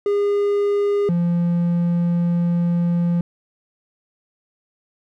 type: tone pair in turn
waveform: triangle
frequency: 407.1 / 172.55 Hz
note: G#4 / F3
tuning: -35 / -21 cents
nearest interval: octave + minor third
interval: 1486 cents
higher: first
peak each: -14 dBFS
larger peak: neither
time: 0.06-1.09 / 1.09-3.21 s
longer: second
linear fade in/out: 2 ms
effects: none